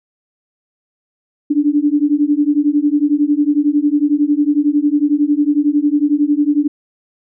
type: beating tone pair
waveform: sine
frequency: 287.7 / 298.7 Hz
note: D4 / D4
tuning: -36 / +29 cents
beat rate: 11 Hz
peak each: -14 dBFS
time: 1.5-6.68 s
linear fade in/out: 10 ms
effects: none